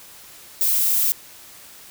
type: noise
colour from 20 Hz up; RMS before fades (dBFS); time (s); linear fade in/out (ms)
violet; -19; 0.61-1.12; 0
effects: white hiss -44 dBFS RMS until 1.9 s